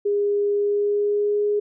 sine tone with pitch glide, 408.3 to 414.5 Hz, G#4 to G#4, -29 to -3 cents, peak -18 dBFS, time 0.05-1.6 s, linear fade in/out 10 ms, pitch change +26 cents, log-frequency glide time 0.52-1.44 s, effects none

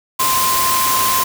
sine tone in noise, 1044 Hz, C6, 4 cents flat, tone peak -16 dBFS, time 0.19-1.24 s, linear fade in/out 10 ms, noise white, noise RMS -18 dBFS, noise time 0.19-1.24 s, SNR -1 dB, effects none

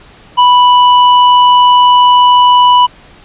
sine tone with tanh clipping, 987 Hz, B5, 1 cent flat, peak -5 dBFS, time 0.37-2.87 s, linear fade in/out 20 ms, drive 16 dB, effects pink hiss -39 dBFS RMS until 3.24 s + resampled to 8000 Hz

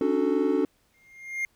triangle chord, D major seventh, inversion third, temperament equal with one note detuned, 277.2 / 299.5 / 370 / 440 Hz, C#4 / D4 / F#4 / A4, 0 / +34 / 0 / 0 cents, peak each -25 dBFS, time 0.01-0.65 s, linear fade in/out 2 ms
triangle tone with exponential growth, 2120 Hz, C7, 22 cents sharp, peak -22 dBFS, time 0.94-1.45 s, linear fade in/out 1 ms, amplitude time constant 110 ms
effects pink hiss -67 dBFS RMS until 1.55 s

